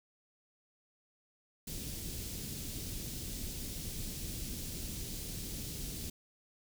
pink band-stop noise, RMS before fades -41 dBFS, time 1.67-6.1 s, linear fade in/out 5 ms, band 280 to 4200 Hz, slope 12 dB/octave, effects none

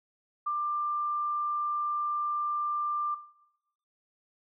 sine tone, 1188 Hz, D6, 20 cents sharp, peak -27 dBFS, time 0.46-3.15 s, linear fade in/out 10 ms, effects noise-tail reverb RT60 0.9 s tail -18 dB re dry

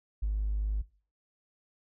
triangle tone with tanh clipping, 51.6 Hz, G#1, 10 cents flat, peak -26 dBFS, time 0.22-0.82 s, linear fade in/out 10 ms, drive 1 dB, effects noise-tail reverb RT60 0.4 s tail -20 dB re dry

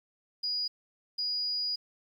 sine tone bursts at uneven times, 4900 Hz, D#8, 27 cents flat, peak -29 dBFS, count 2, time 0.43-0.68 / 1.18-1.76 s, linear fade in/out 10 ms, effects 10-bit

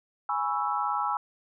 sine chord, C# minor seventh, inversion second, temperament equal, 830.6 / 987.8 / 1108.7 / 1318.5 Hz, G#5 / B5 / C#6 / E6, 0 / 0 / 0 / 0 cents, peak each -30 / -32 / -34 / -30 dBFS, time 0.29-1.17 s, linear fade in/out 2 ms, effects none

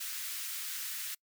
white high-pass noise, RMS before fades -39 dBFS, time 0-1.15 s, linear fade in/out 10 ms, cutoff 1400 Hz, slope 24 dB/octave, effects noise-tail reverb RT60 0.1 s tail -26 dB re dry

